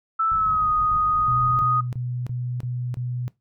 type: tone with pitch glide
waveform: sine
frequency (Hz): 1318.5 to 1244.5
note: E6 to D#6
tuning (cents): 0 to 0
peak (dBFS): -18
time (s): 0.19-1.81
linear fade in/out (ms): 10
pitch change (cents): -100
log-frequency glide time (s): 0.33-0.67
type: low-pass noise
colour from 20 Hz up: pink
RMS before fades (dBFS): -36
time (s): 0.31-1.65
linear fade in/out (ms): 10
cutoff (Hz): 170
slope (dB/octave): 24
type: tone bursts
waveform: sine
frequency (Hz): 123.47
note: B2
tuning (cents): 0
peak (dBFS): -25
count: 6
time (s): 1.28-3.28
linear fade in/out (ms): 0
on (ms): 310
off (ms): 28
effects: noise-tail reverb RT60 0.2 s tail -20 dB re dry